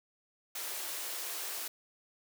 white high-pass noise, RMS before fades -39 dBFS, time 0.55-1.68 s, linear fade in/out 5 ms, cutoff 310 Hz, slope 96 dB/octave, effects none

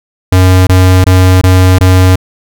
square tone bursts, 92.5 Hz, F#2, in tune, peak -3 dBFS, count 5, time 0.32-2.158 s, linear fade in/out 5 ms, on 350 ms, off 22 ms, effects none

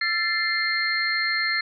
sine tone cluster, 1348 / 1760 / 2093 / 4227 Hz, E6 / A6 / C7 / C8, +38 / 0 / 0 / +17 cents, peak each -32 / -26 / -25 / -28 dBFS, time 0.01-1.61 s, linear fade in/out 5 ms, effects none

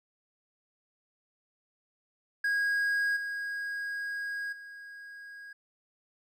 triangle tone with level steps, 1641 Hz, G#6, 21 cents flat, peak -24 / -31 / -42 dBFS, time 2.44-5.53 s, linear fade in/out 5 ms, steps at 3.16 / 4.52 s, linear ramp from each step 10 ms, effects none

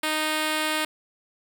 5% pulse tone, 309.7 Hz, D#4, 8 cents flat, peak -12 dBFS, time 0.03-0.85 s, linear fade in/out 5 ms, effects none

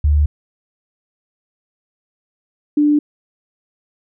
sine tone pair in turn, 73.9 / 295.6 Hz, D2 / D4, +11 / +11 cents, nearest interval 2 octaves, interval 2400 cents, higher second, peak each -10 dBFS, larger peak neither, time 0.04-0.26 / 2.77-2.99 s, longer neither, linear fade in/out 5 ms, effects none

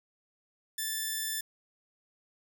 5% pulse tone, 1760 Hz, A6, in tune, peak -21 dBFS, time 0.78-1.41 s, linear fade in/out 5 ms, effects none

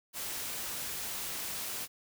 white noise, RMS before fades -38 dBFS, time 0.13-1.88 s, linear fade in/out 50 ms, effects none

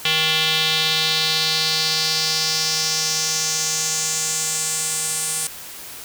square tone with band-pass filter sweep, 158 Hz, D#3, 27 cents sharp, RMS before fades -21 dBFS, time 0.05-5.47 s, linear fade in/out 2 ms, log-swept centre 3200 to 9000 Hz, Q 3.2, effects white hiss -36 dBFS RMS until 6.04 s

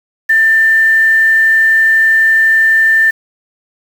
sine tone with quantisation, 1786 Hz, A6, 25 cents sharp, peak -6 dBFS, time 0.29-3.11 s, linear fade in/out 10 ms, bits 5, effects none

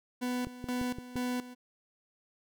40% pulse tone with tremolo, 248.4 Hz, B3, 10 cents sharp, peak -30 dBFS, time 0.21-1.55 s, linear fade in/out 20 ms, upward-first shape square, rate 2.1 Hz, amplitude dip 80%
click train, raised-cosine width 3 ms, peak -26 dBFS, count 5, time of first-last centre 0.47-1.157 s, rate 5.82 Hz
effects none

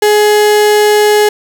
35% pulse tone, 420 Hz, G#4, 19 cents sharp, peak -4 dBFS, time 0.02-1.29 s, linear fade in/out 5 ms, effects none

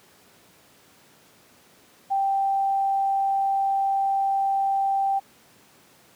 sine tone, 784 Hz, G5, in tune, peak -20 dBFS, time 2.1-5.2 s, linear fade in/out 20 ms, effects pink hiss -55 dBFS RMS until 6.15 s + high-pass 150 Hz 12 dB/octave

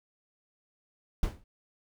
brown noise with exponential decay, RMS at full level -24 dBFS, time 1.23-1.44 s, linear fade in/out 2 ms, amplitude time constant 44 ms, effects none

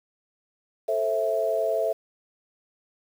sine chord, A minor, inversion none, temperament equal with one note detuned, 440 / 530.9 / 659.3 Hz, A4 / C5 / E5, 0 / +25 / 0 cents, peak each -28 / -29 / -24 dBFS, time 0.88-1.93 s, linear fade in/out 10 ms, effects 8-bit

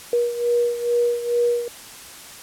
sine beating tone pair, 477.8 / 480.1 Hz, A#4 / B4, +43 / -49 cents, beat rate 2.3 Hz, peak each -19 / -24 dBFS, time 0.13-1.68 s, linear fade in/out 2 ms, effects white hiss -40 dBFS RMS until 2.42 s + low-pass 12000 Hz 12 dB/octave

